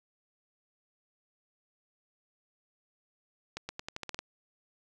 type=accelerating click train; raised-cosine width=0.2 ms; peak=-20 dBFS; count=9; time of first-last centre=3.57-4.19 s; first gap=120 ms; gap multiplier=0.87; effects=none